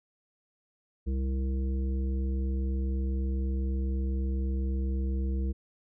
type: harmonic tone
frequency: 66 Hz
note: C2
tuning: 16 cents sharp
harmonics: 1 / 3 / 5 / 7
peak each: -27 / -37 / -41 / -46 dBFS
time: 1.06-5.53 s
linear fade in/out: 20 ms
effects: none